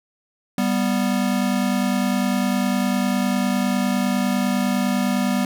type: tone pair together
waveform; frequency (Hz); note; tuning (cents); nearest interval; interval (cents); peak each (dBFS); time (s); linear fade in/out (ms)
square; 196 / 245.9; G3 / B3; 0 / -7; major third; 393; -22; 0.58-5.45; 2
effects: none